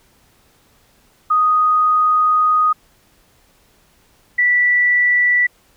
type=tone pair in turn; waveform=sine; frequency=1244.5 / 1962.4 Hz; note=D#6 / B6; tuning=0 / -12 cents; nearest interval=minor sixth; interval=788 cents; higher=second; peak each=-11 dBFS; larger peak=neither; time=1.3-2.73 / 4.38-5.47 s; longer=first; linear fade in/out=10 ms; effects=pink hiss -55 dBFS RMS until 5.76 s